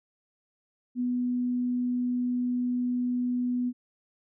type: tone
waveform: sine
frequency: 246.9 Hz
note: B3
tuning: in tune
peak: -25 dBFS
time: 0.95-3.73 s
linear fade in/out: 50 ms
effects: none